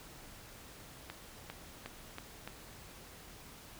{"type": "accelerating click train", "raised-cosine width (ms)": 0.3, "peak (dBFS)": -26, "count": 5, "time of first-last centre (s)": [1.1, 2.476], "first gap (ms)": 400, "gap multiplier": 0.9, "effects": ["pink hiss -53 dBFS RMS until 3.79 s"]}